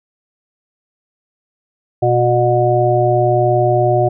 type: harmonic tone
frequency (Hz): 121.4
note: B2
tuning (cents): -29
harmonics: 1 / 3 / 5 / 6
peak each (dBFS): -16 / -16 / -16 / -16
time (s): 2.02-4.09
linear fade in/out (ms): 10
effects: none